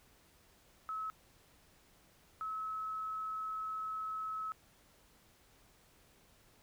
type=tone bursts at uneven times; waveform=sine; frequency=1292 Hz; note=E6; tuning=35 cents flat; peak=-37 dBFS; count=2; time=0.89-1.1 / 2.41-4.52 s; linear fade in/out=0 ms; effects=pink hiss -66 dBFS RMS until 6.62 s